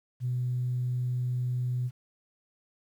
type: tone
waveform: sine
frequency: 124.5 Hz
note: B2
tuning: 14 cents sharp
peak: -26 dBFS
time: 0.2-1.91 s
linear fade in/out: 50 ms
effects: tanh soft clip ceiling -22 dBFS + 10-bit